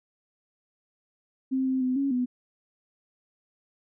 sine tone with pitch steps, 263.1 / 261.3 / 255 / 276.4 / 248.9 Hz, C4 / C4 / C4 / C#4 / B3, +10 / -2 / -44 / -5 / +14 cents, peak -23 dBFS, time 1.51-2.26 s, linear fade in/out 20 ms, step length 150 ms, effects none

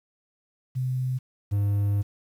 sine / triangle tone pair in turn, 128.5 / 101.47 Hz, C3 / G#2, -31 / -40 cents, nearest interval major third, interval 409 cents, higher first, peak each -24 / -19 dBFS, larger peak second, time 0.75-1.19 / 1.51-2.03 s, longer second, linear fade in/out 20 ms, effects 9-bit

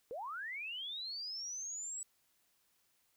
sine linear sweep, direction up, 440 to 7902 Hz, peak -40 dBFS, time 0.11-2.03 s, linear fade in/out 0 ms, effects white hiss -75 dBFS RMS until 3.16 s

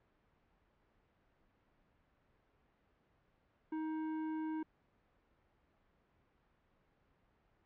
sine tone with tanh clipping, 314.5 Hz, D#4, 19 cents sharp, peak -39 dBFS, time 3.72-4.63 s, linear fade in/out 5 ms, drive 13 dB, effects pink hiss -74 dBFS RMS until 7.65 s + low-pass 2000 Hz 12 dB/octave

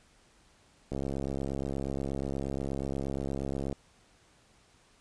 click train, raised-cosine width 2 ms, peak -21 dBFS, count 193, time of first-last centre 0.92-3.727 s, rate 68.4 Hz, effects pink hiss -63 dBFS RMS until 5 s + resampled to 22050 Hz

